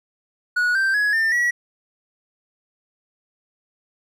triangle tone with pitch steps, 1461 / 1565.9 / 1678.2 / 1798.7 / 1927.8 Hz, F#6 / G6 / G#6 / A6 / B6, -22 / -2 / +18 / +38 / -42 cents, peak -15 dBFS, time 0.56-1.51 s, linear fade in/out 10 ms, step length 190 ms, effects none

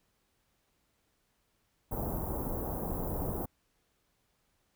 pink band-stop noise, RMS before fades -35 dBFS, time 1.91-3.46 s, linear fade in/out 10 ms, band 900 to 14000 Hz, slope 24 dB/octave, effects pink hiss -75 dBFS RMS until 4.75 s

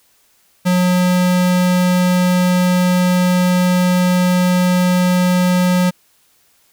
square tone, 180.6 Hz, F#3, 42 cents flat, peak -12 dBFS, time 0.65-5.91 s, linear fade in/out 20 ms, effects white hiss -56 dBFS RMS until 6.72 s

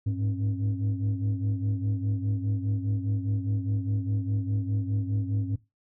sine tone cluster, 102.6 / 107.5 / 270.9 Hz, G#2 / A2 / C#4, -21 / -40 / -40 cents, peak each -26 / -29 / -33 dBFS, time 0.06-5.56 s, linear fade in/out 10 ms, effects noise-tail reverb RT60 0.2 s tail -18 dB re dry + tanh soft clip ceiling -20 dBFS

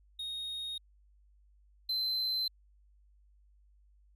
triangle tone pair in turn, 3729 / 4079 Hz, A#7 / C8, 0 / -45 cents, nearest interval major second, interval 155 cents, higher second, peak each -35 / -29 dBFS, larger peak second, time 0.19-0.78 / 1.89-2.48 s, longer neither, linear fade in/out 5 ms, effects added 50 Hz sine -61 dBFS peak until 4.15 s

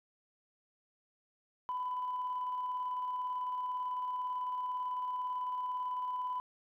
sine tone with tremolo, 1000 Hz, B5, 21 cents sharp, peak -32 dBFS, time 1.69-6.4 s, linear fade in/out 0 ms, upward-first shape square, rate 18 Hz, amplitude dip 25%, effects tanh soft clip ceiling -29 dBFS

